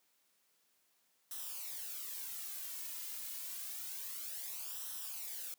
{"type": "noise with flanger", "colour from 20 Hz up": "blue", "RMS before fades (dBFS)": -44, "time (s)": [1.31, 5.54], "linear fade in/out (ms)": 2, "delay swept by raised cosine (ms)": [0.43, 2.63], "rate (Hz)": 0.28, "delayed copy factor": -0.7, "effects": ["white hiss -75 dBFS RMS until 5.58 s", "high-pass 150 Hz 12 dB/octave"]}